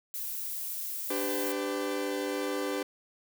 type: noise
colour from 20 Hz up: violet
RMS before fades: -36 dBFS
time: 0.14-1.52 s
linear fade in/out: 0 ms
type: chord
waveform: 40% pulse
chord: G major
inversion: second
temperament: equal with one note detuned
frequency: 293.7 / 392 / 505.4 Hz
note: D4 / G4 / B4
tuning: 0 / 0 / +40 cents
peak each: -34 dBFS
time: 1.1-2.83 s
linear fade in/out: 5 ms
effects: none